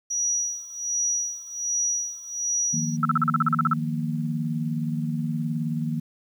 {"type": "tone with tremolo", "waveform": "sine", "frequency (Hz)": 5810, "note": "F#8", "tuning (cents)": -32, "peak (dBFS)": -21, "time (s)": [0.1, 2.97], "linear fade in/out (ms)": 10, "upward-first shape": "sine", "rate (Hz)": 1.3, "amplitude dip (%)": 85}
{"type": "chord", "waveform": "sine", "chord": "Eb suspended second", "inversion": "none", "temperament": "equal", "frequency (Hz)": [155.56, 174.61, 233.1], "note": ["Eb3", "F3", "Bb3"], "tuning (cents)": [0, 0, 0], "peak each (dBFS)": [-27, -33, -28], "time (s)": [2.73, 6], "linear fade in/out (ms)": 10}
{"type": "tone bursts", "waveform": "sine", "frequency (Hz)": 1318.5, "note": "E6", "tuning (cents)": 0, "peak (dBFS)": -17, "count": 12, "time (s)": [3.03, 3.734], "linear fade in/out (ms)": 2, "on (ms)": 22, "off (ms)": 40}
{"effects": ["9-bit"]}